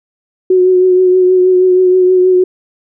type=tone with vibrato; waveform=sine; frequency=367.9 Hz; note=F#4; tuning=10 cents flat; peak=-5 dBFS; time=0.5-2.44 s; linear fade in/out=5 ms; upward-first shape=triangle; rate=6.3 Hz; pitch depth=28 cents each way; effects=none